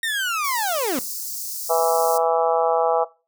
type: linear sweep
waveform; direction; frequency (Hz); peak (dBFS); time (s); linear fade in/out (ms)
30% pulse; down; 1864.7 to 230.2; -19; 0.03-0.99; 2
type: high-pass noise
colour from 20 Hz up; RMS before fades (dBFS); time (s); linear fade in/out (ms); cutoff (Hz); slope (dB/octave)
white; -30; 0.44-2.18; 5; 4700; 48
type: harmonic tone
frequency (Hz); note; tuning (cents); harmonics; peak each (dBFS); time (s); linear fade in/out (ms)
164.81; E3; 0; 3 / 4 / 5 / 6 / 7 / 8; -21 / -20 / -22 / -29 / -27 / -31; 1.69-3.05; 20
effects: noise-tail reverb RT60 0.3 s tail -20 dB re dry